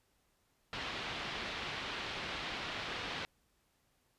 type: low-pass noise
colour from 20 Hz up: white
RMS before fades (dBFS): -41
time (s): 0.73-3.25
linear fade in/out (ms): 0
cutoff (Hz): 3700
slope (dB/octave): 24
effects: pink hiss -75 dBFS RMS until 4.18 s + resampled to 32000 Hz